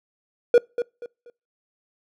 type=tone with echo; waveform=triangle; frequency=480 Hz; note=B4; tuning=49 cents flat; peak=-8 dBFS; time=0.54-0.58 s; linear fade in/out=2 ms; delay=240 ms; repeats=3; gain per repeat=-11 dB; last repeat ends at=1.3 s; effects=noise-tail reverb RT60 0.3 s tail -26 dB re dry